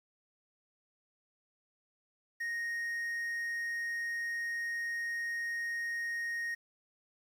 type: tone with quantisation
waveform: triangle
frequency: 1864.7 Hz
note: A#6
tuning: in tune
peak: -32 dBFS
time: 2.4-6.55 s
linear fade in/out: 10 ms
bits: 10
effects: none